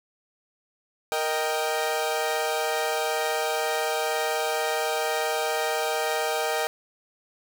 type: chord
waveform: sawtooth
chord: Eb major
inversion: second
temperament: equal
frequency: 466.2 / 622.3 / 784 Hz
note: Bb4 / Eb5 / G5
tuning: 0 / 0 / 0 cents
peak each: -25 dBFS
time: 1.12-6.67 s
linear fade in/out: 0 ms
effects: none